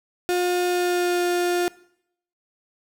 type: tone with pitch glide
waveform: 35% pulse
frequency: 356.9 to 353 Hz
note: F4 to F4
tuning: +38 to +19 cents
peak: -18 dBFS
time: 0.29-1.68 s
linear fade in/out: 0 ms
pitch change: -19 cents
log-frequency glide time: 0.68-1.23 s
effects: noise-tail reverb RT60 0.7 s tail -21 dB re dry